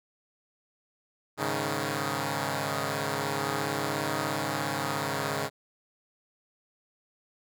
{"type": "chord", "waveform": "5% pulse", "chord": "Ab suspended fourth", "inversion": "none", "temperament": "equal", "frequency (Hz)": [103.83, 138.59, 155.56], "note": ["Ab2", "Db3", "Eb3"], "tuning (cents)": [0, 0, 0], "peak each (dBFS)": [-24, -20, -22], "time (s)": [1.37, 5.5], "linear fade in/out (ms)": 50, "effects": []}